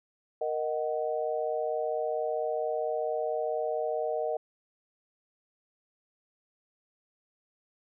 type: chord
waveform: sine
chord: D# minor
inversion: second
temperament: just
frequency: 466.7 / 622.3 / 746.7 Hz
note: A#4 / D#5 / F#5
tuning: +2 / 0 / +16 cents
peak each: -32 / -31 / -35 dBFS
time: 0.41-4.37 s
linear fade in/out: 5 ms
effects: none